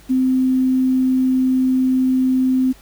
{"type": "tone with quantisation", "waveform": "sine", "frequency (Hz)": 258.9, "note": "C4", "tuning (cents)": -18, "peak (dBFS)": -13, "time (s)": [0.09, 2.73], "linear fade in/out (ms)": 20, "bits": 7, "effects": ["added 50 Hz sine -46 dBFS peak until 2.81 s", "pink hiss -48 dBFS RMS until 2.81 s"]}